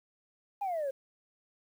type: exponential sweep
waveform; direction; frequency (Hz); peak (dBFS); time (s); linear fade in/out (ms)
sine; down; 830.6 to 523.3; -29; 0.61-0.91; 10
effects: tanh soft clip ceiling -28 dBFS + 10-bit